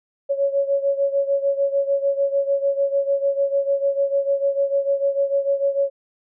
sine beating tone pair, 554.4 / 561.1 Hz, C#5 / C#5, 0 / +21 cents, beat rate 6.7 Hz, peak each -19 / -23 dBFS, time 0.29-5.9 s, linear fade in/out 20 ms, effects none

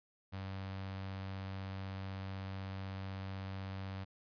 sawtooth tone with notch filter, 96 Hz, G2, 36 cents flat, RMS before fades -43 dBFS, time 0.32-4.05 s, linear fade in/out 20 ms, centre 360 Hz, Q 1.5, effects resampled to 11025 Hz

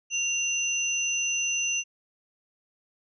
sine tone pair together, 2776 / 6054 Hz, F7 / F#8, -11 / +39 cents, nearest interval octave + minor second, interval 1350 cents, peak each -27 / -28 dBFS, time 0.1-1.84 s, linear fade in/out 50 ms, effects none

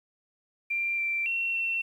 sine tone with pitch steps, 2372 / 2350 / 2722 / 2706 Hz, D7 / D7 / F7 / E7, +17 / +1 / -45 / +45 cents, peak -26 dBFS, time 0.7-1.82 s, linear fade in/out 10 ms, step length 280 ms, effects 10-bit

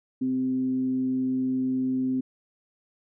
sine tone with frequency modulation, 259.1 Hz, C4, 17 cents flat, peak -23 dBFS, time 0.21-2.21 s, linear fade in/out 10 ms, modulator 131 Hz, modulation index 0.22, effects none

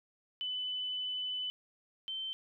sine tone pair in turn, 3004 / 3099 Hz, F#7 / G7, +26 / -21 cents, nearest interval minor second, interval 53 cents, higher second, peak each -34 / -36 dBFS, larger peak first, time 0.41-1.5 / 2.08-2.33 s, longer first, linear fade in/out 0 ms, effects none

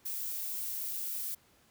violet noise, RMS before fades -37 dBFS, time 0.05-1.35 s, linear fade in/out 10 ms, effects pink hiss -65 dBFS RMS until 1.7 s + high-pass 60 Hz 12 dB/octave

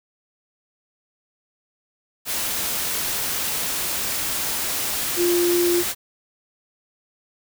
sine tone in noise, 349.2 Hz, F4, in tune, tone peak -17 dBFS, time 5.16-5.84 s, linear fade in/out 50 ms, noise white, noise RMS -25 dBFS, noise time 2.25-5.95 s, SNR +5 dB, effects none

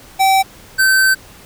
square tone pair in turn, 771 / 1542 Hz, G5 / G6, -29 / -29 cents, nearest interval octave, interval 1200 cents, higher second, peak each -10 dBFS, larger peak neither, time 0.19-0.43 / 0.78-1.15 s, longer second, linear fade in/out 20 ms, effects pink hiss -41 dBFS RMS until 1.45 s

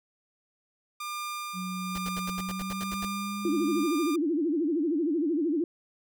sawtooth tone with tremolo, 1200 Hz, D6, 37 cents sharp, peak -29 dBFS, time 1-4.16 s, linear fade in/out 5 ms, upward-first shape sine, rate 1.1 Hz, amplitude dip 35%
sine tone with pitch glide, 184.7 to 207.3 Hz, F#3 to G#3, -3 to -3 cents, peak -33 dBFS, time 1.53-3.87 s, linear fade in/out 50 ms, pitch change +200 cents, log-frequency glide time 2.31-3.63 s
pink noise bursts, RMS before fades -39 dBFS, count 11, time 1.95-3.051 s, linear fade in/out 2 ms, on 31 ms, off 76 ms
sine tone with vibrato, 314.9 Hz, D#4, 21 cents sharp, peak -24 dBFS, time 3.45-5.64 s, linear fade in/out 2 ms, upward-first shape sine, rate 13 Hz, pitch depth 190 cents each way
effects none

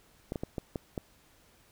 clicks, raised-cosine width 2 ms, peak -20 dBFS, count 6, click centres 0.321 / 0.358 / 0.435 / 0.582 / 0.758 / 0.978 s, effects pink hiss -63 dBFS RMS until 1.71 s

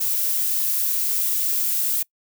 violet noise, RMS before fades -22 dBFS, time 0-2.03 s, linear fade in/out 10 ms, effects noise-tail reverb RT60 0.1 s tail -23 dB re dry

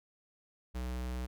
square tone, 62.2 Hz, B1, 13 cents sharp, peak -36 dBFS, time 0.74-1.27 s, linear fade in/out 20 ms, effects none

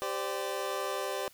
25% pulse chord, G suspended fourth, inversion none, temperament equal with one note detuned, 392 / 515.7 / 587.3 Hz, G4 / C5 / D5, 0 / -25 / 0 cents, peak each -33 dBFS, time 0.02-1.28 s, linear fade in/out 0 ms, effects white hiss -59 dBFS RMS until 1.33 s

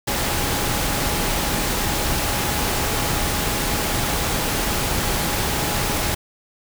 sine tone in noise, 830.6 Hz, G#5, in tune, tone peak -33 dBFS, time 0.07-6.15 s, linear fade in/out 10 ms, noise pink, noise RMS -22 dBFS, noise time 0.07-6.15 s, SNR -14 dB, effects none

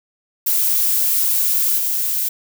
violet noise with level steps, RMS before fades -17 / -20 dBFS, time 0.46-2.29 s, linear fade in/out 10 ms, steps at 1.77 s, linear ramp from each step 20 ms, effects none

